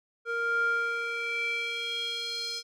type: tone with band-pass filter sweep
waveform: square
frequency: 466.2 Hz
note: A#4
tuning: in tune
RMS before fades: -31 dBFS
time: 0.25-2.63 s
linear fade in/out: 50 ms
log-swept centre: 1100 to 4800 Hz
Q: 4.5
effects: none